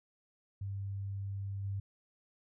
sine tone with level steps, 98.7 Hz, G2, 12 cents sharp, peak -36 / -34 dBFS, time 0.61-1.8 s, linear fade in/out 5 ms, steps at 1.63 s, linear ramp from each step 20 ms, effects none

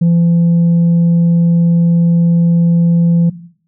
sine tone, 169.8 Hz, F3, 48 cents flat, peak -5 dBFS, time 0.01-3.3 s, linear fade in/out 10 ms, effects noise-tail reverb RT60 0.6 s tail -17 dB re dry + tanh soft clip ceiling -6 dBFS

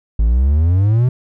triangle exponential sweep, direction up, 51.91 to 129.7 Hz, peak -8 dBFS, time 0.19-1.09 s, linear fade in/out 5 ms, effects none

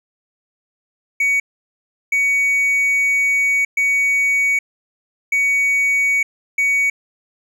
triangle tone bursts at uneven times, 2250 Hz, C#7, 25 cents sharp, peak -12 dBFS, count 5, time 1.2-1.4 / 2.12-3.65 / 3.77-4.59 / 5.32-6.23 / 6.58-6.9 s, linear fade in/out 5 ms, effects none

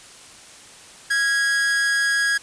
45% pulse tone with amplitude modulation, 1651 Hz, G#6, 11 cents flat, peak -16 dBFS, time 1.1-2.38 s, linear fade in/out 10 ms, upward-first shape sine, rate 267 Hz, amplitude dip 40%, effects white hiss -44 dBFS RMS until 2.42 s + resampled to 22050 Hz

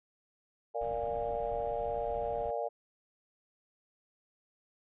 sine chord, Bb dominant seventh, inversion none, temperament equal with one note detuned, 466.2 / 587.3 / 698.5 / 819.6 Hz, Bb4 / D5 / F5 / Ab5, 0 / 0 / 0 / -23 cents, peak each -37 / -36 / -37 / -40 dBFS, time 0.74-2.69 s, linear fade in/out 20 ms
brown noise, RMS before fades -47 dBFS, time 0.81-2.51 s, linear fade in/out 5 ms
effects resampled to 8000 Hz

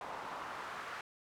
pink noise with band-pass filter sweep, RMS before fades -44 dBFS, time 0.01-1.01 s, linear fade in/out 2 ms, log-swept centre 860 to 1400 Hz, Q 1.8, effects none

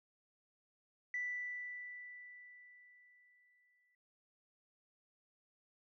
sine tone with exponential decay, 1975.5 Hz, B6, in tune, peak -35 dBFS, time 1.14-3.95 s, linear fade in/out 2 ms, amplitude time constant 610 ms, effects tanh soft clip ceiling -31 dBFS

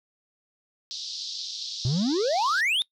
white band-pass noise, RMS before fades -35 dBFS, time 0.91-2.61 s, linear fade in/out 0 ms, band 3600 to 5400 Hz, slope 48 dB/octave
triangle exponential sweep, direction up, 116.5 to 3729 Hz, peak -20 dBFS, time 1.85-2.82 s, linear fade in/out 0 ms
effects noise-tail reverb RT60 0.1 s tail -22 dB re dry

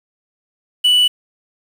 triangle tone with quantisation, 2962 Hz, F#7, 1 cent sharp, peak -8 dBFS, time 0.84-1.08 s, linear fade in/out 10 ms, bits 6, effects none

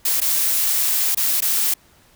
blue noise with dropouts, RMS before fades -19 dBFS, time 0.05-1.74 s, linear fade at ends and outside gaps 5 ms, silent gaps 0.204-0.215 / 1.148-1.171 / 1.406-1.42 s, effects pink hiss -54 dBFS RMS until 2.15 s

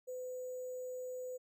sine tone with sample-and-hold, 506 Hz, B4, 42 cents sharp, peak -40 dBFS, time 0.07-1.38 s, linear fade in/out 20 ms, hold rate 7350 Hz, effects none

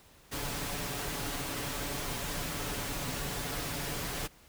pink noise with comb filter, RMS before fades -36 dBFS, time 0.31-4.28 s, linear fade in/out 20 ms, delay 7 ms, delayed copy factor +0.5, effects pink hiss -59 dBFS RMS until 4.48 s

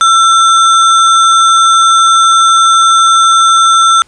sine tone with sample-and-hold, 1344 Hz, E6, 33 cents sharp, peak -3 dBFS, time 0.01-4.02 s, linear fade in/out 0 ms, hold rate 4900 Hz, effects pink hiss -47 dBFS RMS until 4.07 s + resampled to 22050 Hz

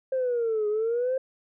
sine exponential two-way sweep, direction down then up, 531 to 415.3 to 531 Hz, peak -22 dBFS, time 0.12-1.18 s, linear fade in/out 5 ms, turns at 0.68 s, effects tanh soft clip ceiling -20 dBFS

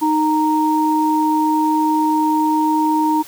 sine tone pair together, 310 / 929 Hz, D#4 / A#5, -6 / -6 cents, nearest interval octave + perfect fifth, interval 1900 cents, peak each -16 / -16 dBFS, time 0.01-3.23 s, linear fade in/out 20 ms, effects white hiss -39 dBFS RMS until 3.27 s

